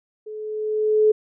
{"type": "tone with level ramp", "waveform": "sine", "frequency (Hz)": 429.2, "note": "A4", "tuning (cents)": -43, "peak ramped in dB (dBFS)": [-32, -11], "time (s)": [0.26, 1.12], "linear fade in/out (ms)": 10, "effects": []}